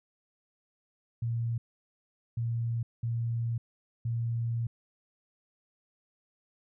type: tone bursts at uneven times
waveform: sine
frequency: 116.5 Hz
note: A#2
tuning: 1 cent flat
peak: -28 dBFS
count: 4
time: 1.22-1.58 / 2.37-2.83 / 3.03-3.58 / 4.05-4.67 s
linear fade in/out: 5 ms
effects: none